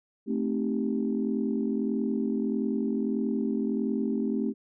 sine chord, A half-diminished seventh, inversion none, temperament equal, 220 / 261.6 / 311.1 / 392 Hz, A3 / C4 / Eb4 / G4, 0 / 0 / 0 / 0 cents, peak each -28 / -30 / -34 / -33 dBFS, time 0.26-4.54 s, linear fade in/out 50 ms, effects tanh soft clip ceiling -15 dBFS

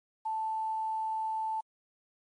sine tone with quantisation, 880 Hz, A5, in tune, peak -30 dBFS, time 0.25-1.61 s, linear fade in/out 10 ms, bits 10, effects MP3 48 kbps

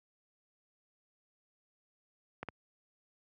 clicks, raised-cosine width 0.5 ms, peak -24 dBFS, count 2, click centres 2.43 / 2.487 s, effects high-pass 80 Hz 12 dB/octave

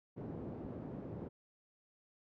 pink band-pass noise, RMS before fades -45 dBFS, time 0.16-1.29 s, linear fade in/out 20 ms, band 140 to 400 Hz, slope 12 dB/octave, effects none

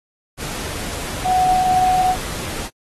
sine tone in noise, 740 Hz, F#5, in tune, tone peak -13 dBFS, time 1.24-2.16 s, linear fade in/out 50 ms, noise pink, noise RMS -28 dBFS, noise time 0.37-2.7 s, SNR +12 dB, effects AAC 32 kbps

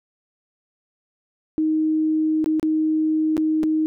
sine tone with dropouts, 312.8 Hz, D#4, 9 cents sharp, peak -17 dBFS, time 1.58-3.86 s, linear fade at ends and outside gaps 0 ms, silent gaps 2.443-2.46 / 2.597-2.629 / 3.368-3.378 / 3.632-3.637 s, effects none

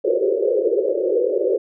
white band-pass noise, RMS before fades -19 dBFS, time 0.04-1.58 s, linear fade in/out 10 ms, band 350 to 550 Hz, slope 96 dB/octave, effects none

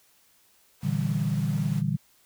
pink high-pass noise, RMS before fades -47 dBFS, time 0.8-1.83 s, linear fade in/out 50 ms, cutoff 320 Hz, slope 12 dB/octave
sine chord, E half-diminished seventh, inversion second, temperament equal, 116.54 / 146.83 / 164.81 / 196 Hz, Bb2 / D3 / E3 / G3, 0 / 0 / 0 / 0 cents, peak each -31 / -27 / -30 / -30 dBFS, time 0.83-1.97 s, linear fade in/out 10 ms
effects white hiss -62 dBFS RMS until 2.25 s

